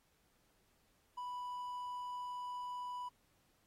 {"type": "tone", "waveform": "triangle", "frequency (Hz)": 987.8, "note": "B5", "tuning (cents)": 0, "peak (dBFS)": -39, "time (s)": [1.17, 3.09], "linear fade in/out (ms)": 10, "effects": ["pink hiss -75 dBFS RMS until 3.66 s", "AAC 48 kbps"]}